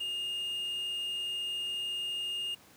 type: tone with quantisation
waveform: triangle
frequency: 2833 Hz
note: F7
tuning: 24 cents sharp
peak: -31 dBFS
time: 0-2.55 s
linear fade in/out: 10 ms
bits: 9
effects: pink hiss -58 dBFS RMS until 2.76 s + high-pass 100 Hz 12 dB/octave